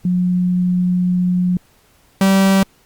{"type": "tone pair in turn", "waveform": ["sine", "45% pulse"], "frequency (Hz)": [180, 193.53], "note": ["F#3", "G3"], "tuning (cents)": [-47, -22], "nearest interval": "minor second", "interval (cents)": 125, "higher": "second", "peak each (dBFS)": [-13, -10], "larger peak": "second", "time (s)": [[0.05, 1.57], [2.21, 2.63]], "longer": "first", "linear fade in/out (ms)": 2, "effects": ["pink hiss -54 dBFS RMS until 2.85 s", "Opus 48 kbps"]}